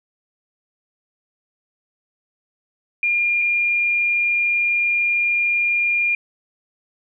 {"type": "tone pair in turn", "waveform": "sine", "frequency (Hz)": [2409, 2409], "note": ["D7", "D7"], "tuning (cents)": [43, 43], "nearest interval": "unison", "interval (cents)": 0, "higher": "neither", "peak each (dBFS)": -16, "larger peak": "neither", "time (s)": [[3.03, 3.42], [3.42, 6.15]], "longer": "second", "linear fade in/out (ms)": 2, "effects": []}